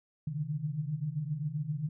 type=tone cluster; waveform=sine; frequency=134 / 147.3 / 154.9 Hz; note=C3 / D3 / D#3; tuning=+42 / +6 / -7 cents; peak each=-39 / -37 / -34 dBFS; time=0.27-1.89 s; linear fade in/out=5 ms; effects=none